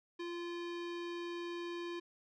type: tone with low-pass filter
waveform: square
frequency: 345.6 Hz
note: F4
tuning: 18 cents flat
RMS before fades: -42 dBFS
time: 0.19-2 s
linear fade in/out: 10 ms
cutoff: 3800 Hz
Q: 1.4
effects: none